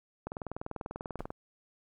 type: click train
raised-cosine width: 1 ms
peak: -23 dBFS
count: 22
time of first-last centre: 0.27-1.304 s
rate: 20.3 Hz
type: noise with exponential decay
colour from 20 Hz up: brown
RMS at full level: -39 dBFS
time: 1.19-1.32 s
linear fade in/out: 1 ms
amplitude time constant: 27 ms
effects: none